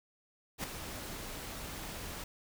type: noise with ADSR envelope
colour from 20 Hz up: pink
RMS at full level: -34 dBFS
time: 0.58-2.24 s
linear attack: 58 ms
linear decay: 4 ms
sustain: -9 dB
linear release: 4 ms
effects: none